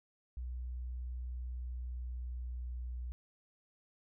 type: tone with pitch glide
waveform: sine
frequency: 61.74 to 61.14 Hz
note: B1 to B1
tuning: 0 to -17 cents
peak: -38 dBFS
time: 0.37-3.12 s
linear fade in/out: 0 ms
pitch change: -17 cents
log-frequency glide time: 1.33-2.99 s
effects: none